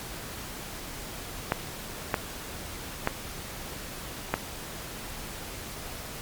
clicks, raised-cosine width 0.5 ms, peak -8 dBFS, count 4, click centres 1.521 / 2.142 / 3.074 / 4.34 s, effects pink hiss -39 dBFS RMS until 6.21 s + MP3 96 kbps

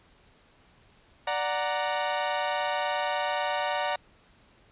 sawtooth chord, D augmented, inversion none, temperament equal, 587.3 / 740 / 932.3 Hz, D5 / F#5 / A#5, 0 / 0 / 0 cents, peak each -27 dBFS, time 1.27-3.96 s, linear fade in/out 5 ms, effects pink hiss -60 dBFS RMS until 4.71 s + resampled to 8000 Hz

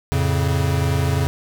square chord, F augmented, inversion none, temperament equal, 87.31 / 110 / 138.59 Hz, F2 / A2 / C#3, 0 / 0 / 0 cents, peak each -21 / -27 / -21 dBFS, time 0.12-1.27 s, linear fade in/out 0 ms, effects none

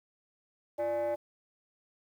sine tone with frequency modulation, 590 Hz, D5, 8 cents sharp, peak -26 dBFS, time 0.78-1.16 s, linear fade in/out 20 ms, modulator 247 Hz, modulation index 0.59, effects tanh soft clip ceiling -28 dBFS + 10-bit

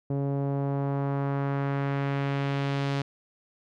sawtooth tone with low-pass filter sweep, 139.4 Hz, C#3, 10 cents sharp, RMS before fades -28 dBFS, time 0.1-3.02 s, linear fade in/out 5 ms, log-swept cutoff 510 to 4400 Hz, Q 1.1, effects none

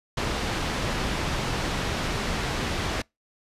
pink low-pass noise, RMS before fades -28 dBFS, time 0.17-3.02 s, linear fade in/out 5 ms, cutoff 4900 Hz, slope 12 dB/octave, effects noise-tail reverb RT60 0.2 s tail -26 dB re dry + resampled to 32000 Hz

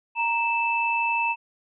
sine tone pair together, 932.3 / 2637 Hz, A#5 / E7, 0 / 0 cents, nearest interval octave + tritone, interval 1800 cents, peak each -24 dBFS, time 0.15-1.36 s, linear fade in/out 50 ms, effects none

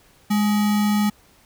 sine tone with sample-and-hold, 207.7 Hz, G#3, in tune, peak -16 dBFS, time 0.3-1.1 s, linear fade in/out 10 ms, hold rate 1050 Hz, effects pink hiss -55 dBFS RMS until 1.45 s

